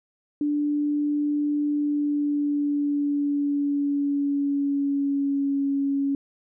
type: tone with pitch glide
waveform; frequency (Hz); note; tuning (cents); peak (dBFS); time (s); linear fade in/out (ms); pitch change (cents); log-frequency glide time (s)
sine; 293.7 to 278; D4 to C#4; 0 to +5; -21; 0.41-6.15; 2; -95; 1.7-5.66
effects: none